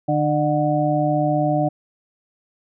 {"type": "harmonic tone with a mistuned harmonic", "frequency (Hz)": 150, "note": "D3", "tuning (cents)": 37, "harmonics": [1, 2, 4, 5], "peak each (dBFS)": [-22, -22, -22, -22], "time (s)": [0.08, 1.69], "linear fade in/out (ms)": 10, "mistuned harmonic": 5, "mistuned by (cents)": -33, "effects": []}